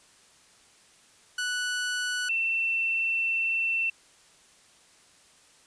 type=tone pair in turn; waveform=sawtooth / sine; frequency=1480 / 2689 Hz; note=F#6 / E7; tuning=0 / +34 cents; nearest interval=minor seventh; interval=1034 cents; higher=second; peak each=-24 dBFS; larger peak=neither; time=1.38-2.29 / 2.29-3.9 s; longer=second; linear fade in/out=5 ms; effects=white hiss -58 dBFS RMS until 5.66 s + resampled to 22050 Hz